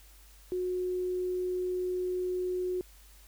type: tone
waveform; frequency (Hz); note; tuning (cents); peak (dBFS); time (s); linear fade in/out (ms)
sine; 364.2; F#4; -27; -29; 0.52-2.81; 0
effects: added 50 Hz sine -54 dBFS peak until 3.27 s + white hiss -59 dBFS RMS until 3.27 s